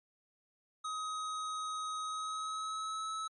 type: tone with pitch glide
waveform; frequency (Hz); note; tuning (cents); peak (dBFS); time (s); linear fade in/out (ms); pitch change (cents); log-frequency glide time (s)
square; 1262 to 1296.7; D#6 to E6; +24 to -29; -37; 0.84-3.28; 10; +47; 2.02-3.1
effects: MP3 48 kbps